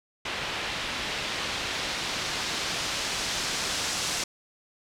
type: noise with low-pass filter sweep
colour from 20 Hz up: white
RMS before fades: -31 dBFS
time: 0.25-4.24 s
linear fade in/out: 5 ms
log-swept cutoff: 3000 to 6300 Hz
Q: 1
effects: none